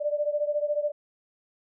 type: beating tone pair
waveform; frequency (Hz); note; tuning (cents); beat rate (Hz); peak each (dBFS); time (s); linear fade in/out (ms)
sine; 587.3 / 601.3; D5 / D5; 0 / +41; 14; -26 / -29; 0-0.92; 20
effects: none